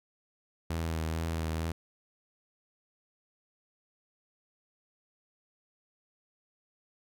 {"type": "tone with vibrato", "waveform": "sawtooth", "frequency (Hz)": 81.1, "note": "E2", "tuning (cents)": -28, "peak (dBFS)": -27, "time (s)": [0.7, 1.72], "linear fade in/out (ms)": 5, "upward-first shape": "sine", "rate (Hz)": 2.2, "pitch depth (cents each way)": 27, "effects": []}